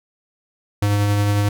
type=tone with tremolo; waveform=square; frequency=102.5 Hz; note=G#2; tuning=22 cents flat; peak=-15 dBFS; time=0.82-1.49 s; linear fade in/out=5 ms; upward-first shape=triangle; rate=11 Hz; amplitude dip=25%; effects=none